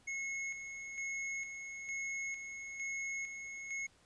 square tone with tremolo, 2177 Hz, C#7, 32 cents flat, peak -38 dBFS, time 0.07-3.87 s, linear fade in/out 10 ms, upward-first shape square, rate 1.1 Hz, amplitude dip 50%, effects pink hiss -67 dBFS RMS until 4.05 s + resampled to 22050 Hz

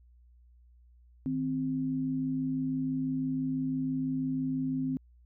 sine tone pair together, 155.56 / 261.6 Hz, D#3 / C4, 0 / 0 cents, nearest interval major sixth, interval 900 cents, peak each -36 / -29 dBFS, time 1.26-4.97 s, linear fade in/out 0 ms, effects added 60 Hz sine -56 dBFS peak until 5.25 s

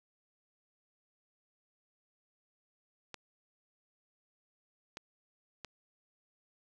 clicks, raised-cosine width 0.2 ms, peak -25 dBFS, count 3, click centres 3.143 / 4.971 / 5.647 s, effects none

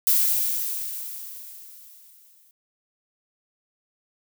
violet noise with exponential decay, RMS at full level -18 dBFS, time 0.07-2.51 s, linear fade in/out 1 ms, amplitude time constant 530 ms, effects none

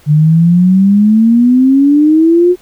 sine exponential sweep, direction up, 146.83 to 364.3 Hz, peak -4 dBFS, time 0.06-2.56 s, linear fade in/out 50 ms, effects pink hiss -45 dBFS RMS until 2.61 s

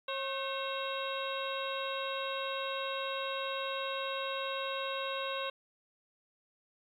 harmonic tone with a mistuned harmonic, 541 Hz, C#5, 42 cents flat, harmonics 1 / 2 / 3 / 4 / 5 / 6 / 7, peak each -38 / -39 / -44 / -49 / -42 / -47 / -42 dBFS, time 0.08-5.5 s, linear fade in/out 5 ms, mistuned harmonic 3, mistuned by -92 cents, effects 11-bit

